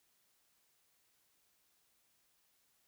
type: silence
effects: white hiss -75 dBFS RMS until 2.87 s